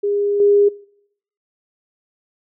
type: tone with level steps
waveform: sine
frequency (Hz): 407.1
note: G#4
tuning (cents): -35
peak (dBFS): -16 / -10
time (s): 0.03-0.69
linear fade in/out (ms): 10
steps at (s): 0.4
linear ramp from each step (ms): 2
effects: noise-tail reverb RT60 0.7 s tail -23 dB re dry